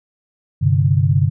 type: chord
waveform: sine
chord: G suspended fourth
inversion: none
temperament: equal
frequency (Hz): 98 / 130.81 / 146.83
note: G2 / C3 / D3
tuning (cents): 0 / 0 / 0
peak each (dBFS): -16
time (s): 0.61-1.3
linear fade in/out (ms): 20
effects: none